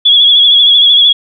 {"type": "tone with vibrato", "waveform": "sine", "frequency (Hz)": 3368, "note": "G#7", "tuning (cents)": 24, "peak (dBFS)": -3, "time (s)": [0.05, 1.13], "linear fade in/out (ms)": 10, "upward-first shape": "sine", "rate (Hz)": 13, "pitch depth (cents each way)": 49, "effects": []}